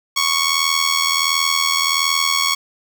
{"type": "tone with amplitude modulation", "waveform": "10% pulse", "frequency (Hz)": 1108.7, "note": "C#6", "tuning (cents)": 0, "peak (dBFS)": -4, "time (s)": [0.16, 2.55], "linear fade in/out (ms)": 10, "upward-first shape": "sine", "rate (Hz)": 81.4, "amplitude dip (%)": 65, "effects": []}